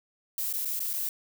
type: noise with dropouts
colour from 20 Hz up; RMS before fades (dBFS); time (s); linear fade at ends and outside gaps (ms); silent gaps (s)
violet; -31; 0.38-1.09; 1; 0.528-0.537 / 0.649-0.655 / 0.793-0.803 / 0.931-0.936
effects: none